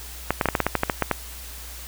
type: clicks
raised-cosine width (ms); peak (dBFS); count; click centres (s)
0.5; -4; 12; 0.306 / 0.412 / 0.457 / 0.487 / 0.552 / 0.603 / 0.666 / 0.753 / 0.834 / 0.898 / 1.023 / 1.113
effects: added 60 Hz sine -39 dBFS peak until 1.87 s + white hiss -40 dBFS RMS until 1.87 s